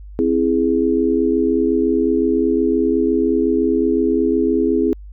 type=chord; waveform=sine; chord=C augmented; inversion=none; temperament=equal; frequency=261.6 / 329.6 / 415.3 Hz; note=C4 / E4 / G#4; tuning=0 / 0 / 0 cents; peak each=-18 dBFS; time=0.19-4.93 s; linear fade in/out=0 ms; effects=added 50 Hz sine -33 dBFS peak until 5.12 s